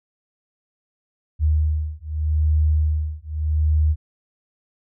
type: beating tone pair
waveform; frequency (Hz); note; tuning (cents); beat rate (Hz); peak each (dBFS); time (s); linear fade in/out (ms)
sine; 76.5 / 77.32; D#2 / D#2; -29 / -10; 0.82; -20; 1.39-3.96; 50
effects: none